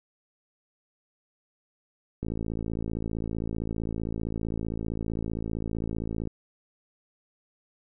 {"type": "click train", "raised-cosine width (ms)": 3, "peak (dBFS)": -19, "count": 225, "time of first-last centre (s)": [2.23, 6.273], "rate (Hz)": 55.4, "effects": []}